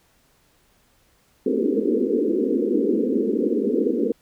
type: band-pass noise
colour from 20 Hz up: white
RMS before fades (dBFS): -21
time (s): 1.46-4.12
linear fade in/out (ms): 5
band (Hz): 210 to 480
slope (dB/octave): 96
effects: pink hiss -61 dBFS RMS until 4.21 s